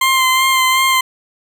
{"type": "tone with vibrato", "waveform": "20% pulse", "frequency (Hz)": 1046.5, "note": "C6", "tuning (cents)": 0, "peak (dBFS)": -6, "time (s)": [0.01, 1.01], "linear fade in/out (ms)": 5, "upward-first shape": "sine", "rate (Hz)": 2.7, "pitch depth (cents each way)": 23, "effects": ["8-bit"]}